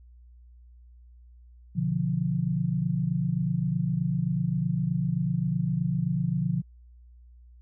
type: chord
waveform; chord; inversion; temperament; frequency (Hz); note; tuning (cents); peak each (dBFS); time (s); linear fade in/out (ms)
sine; B diminished; none; equal; 123.47 / 146.83 / 174.61; B2 / D3 / F3; 0 / 0 / 0; -31 / -28 / -27; 1.75-6.62; 20
effects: added 60 Hz sine -49 dBFS peak until 7.61 s